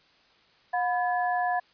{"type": "tone cluster", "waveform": "sine", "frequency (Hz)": [721, 995, 1712], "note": ["F#5", "B5", "A6"], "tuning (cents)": [-45, 13, -48], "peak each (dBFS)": [-25, -33, -32], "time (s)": [0.73, 1.6], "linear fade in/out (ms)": 10, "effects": ["white hiss -61 dBFS RMS until 1.73 s", "resampled to 11025 Hz"]}